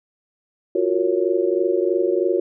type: chord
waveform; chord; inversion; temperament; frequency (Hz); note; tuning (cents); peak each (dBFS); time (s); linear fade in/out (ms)
sine; Gb major seventh; third; just; 346.9 / 370 / 462.5 / 555; F4 / Gb4 / Bb4 / Db5; -12 / 0 / -14 / +2; -22 / -20 / -24 / -25; 0.75-2.4; 5
effects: none